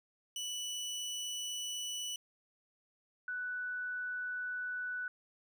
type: tone pair in turn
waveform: 25% pulse / sine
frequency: 2964 / 1486.3 Hz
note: F#7 / F#6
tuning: +2 / +7 cents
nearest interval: octave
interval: 1195 cents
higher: first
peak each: -34 / -36 dBFS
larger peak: first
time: 0.36-2.16 / 3.28-5.08 s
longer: neither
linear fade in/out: 2 ms
effects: none